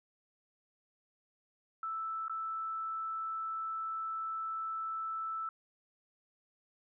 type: tone with dropouts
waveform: sine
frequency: 1318.5 Hz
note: E6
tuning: in tune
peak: -35 dBFS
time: 1.83-5.49 s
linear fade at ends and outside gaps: 2 ms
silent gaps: 2.282-2.296 s
effects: none